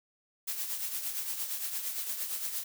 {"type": "noise with tremolo", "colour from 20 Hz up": "blue", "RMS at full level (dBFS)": -33, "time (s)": [0.47, 2.64], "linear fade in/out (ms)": 10, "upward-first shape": "triangle", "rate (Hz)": 8.7, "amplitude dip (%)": 60, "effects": []}